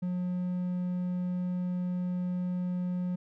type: tone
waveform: triangle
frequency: 179.9 Hz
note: F#3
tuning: 48 cents flat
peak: -27 dBFS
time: 0.02-3.16 s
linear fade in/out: 10 ms
effects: none